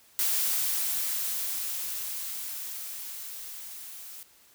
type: noise with level ramp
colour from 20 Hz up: blue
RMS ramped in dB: -26 to -44 dBFS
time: 0.19-4.23 s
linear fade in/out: 0 ms
effects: white hiss -59 dBFS RMS until 4.54 s